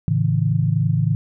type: tone cluster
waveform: sine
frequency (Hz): 109.3 / 138.5 / 161.6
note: A2 / C#3 / E3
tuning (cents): -11 / -1 / -34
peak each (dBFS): -20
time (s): 0.08-1.15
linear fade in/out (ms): 0
effects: none